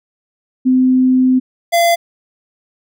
sine / square tone pair in turn, 256.8 / 682.8 Hz, C4 / F5, -32 / -39 cents, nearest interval octave + perfect fourth, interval 1693 cents, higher second, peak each -8 / -10 dBFS, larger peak first, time 0.65-1.4 / 1.72-1.96 s, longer first, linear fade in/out 20 ms, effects none

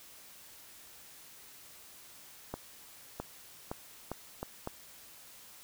accelerating click train, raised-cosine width 1 ms, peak -22 dBFS, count 6, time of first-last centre 2.54-4.674 s, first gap 660 ms, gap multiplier 0.78, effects white hiss -54 dBFS RMS until 5.63 s

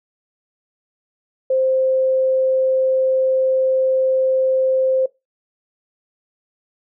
sine tone, 523.3 Hz, C5, in tune, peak -14 dBFS, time 1.5-5.06 s, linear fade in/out 5 ms, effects noise-tail reverb RT60 0.2 s tail -20 dB re dry

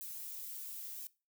violet noise with flanger, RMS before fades -45 dBFS, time 0.01-1.07 s, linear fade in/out 0 ms, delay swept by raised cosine 1.4 to 6.6 ms, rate 0.99 Hz, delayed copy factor -1, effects noise-tail reverb RT60 0.3 s tail -20 dB re dry

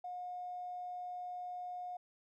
triangle tone with tanh clipping, 720 Hz, F#5, 47 cents flat, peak -40 dBFS, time 0.04-1.97 s, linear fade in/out 5 ms, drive 2 dB, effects none

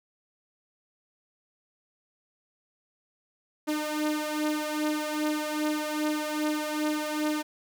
sawtooth beating tone pair, 302.6 / 305.1 Hz, D#4 / D#4, -48 / -34 cents, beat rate 2.5 Hz, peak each -25 / -28 dBFS, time 3.67-7.43 s, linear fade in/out 20 ms, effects none

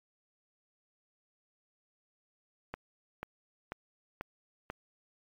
click train, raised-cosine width 0.5 ms, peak -22 dBFS, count 5, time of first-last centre 2.74-4.701 s, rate 2.04 Hz, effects MP3 96 kbps

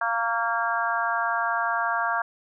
harmonic tone with a mistuned harmonic, 231.3 Hz, A#3, 13 cents flat, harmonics 3 / 4 / 5 / 6 / 7, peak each -29 / -29 / -29 / -29 / -29 dBFS, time 0.01-2.22 s, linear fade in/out 5 ms, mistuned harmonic 5, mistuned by -22 cents, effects none

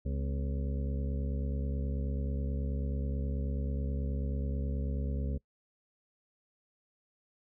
harmonic tone with a mistuned harmonic, 69.3 Hz, C#2, in tune, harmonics 1 / 2 / 3 / 4 / 6 / 7 / 8, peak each -32 / -38 / -42 / -44 / -48 / -49 / -50 dBFS, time 0.05-5.38 s, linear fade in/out 10 ms, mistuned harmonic 4, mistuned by -91 cents, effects noise-tail reverb RT60 0.1 s tail -23 dB re dry

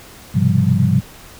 sine tone cluster, 101.2 / 125.2 / 133.3 / 170.4 / 193.8 Hz, G#2 / B2 / C3 / F3 / G3, -44 / +24 / +33 / -42 / -20 cents, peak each -18 dBFS, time 0.34-1.01 s, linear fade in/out 20 ms, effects pink hiss -40 dBFS RMS until 1.39 s

